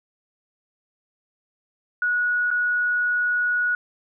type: tone with dropouts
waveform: sine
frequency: 1460 Hz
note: F#6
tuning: 24 cents flat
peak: -19 dBFS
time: 2.02-3.75 s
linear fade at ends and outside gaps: 2 ms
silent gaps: 2.505-2.512 s
effects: none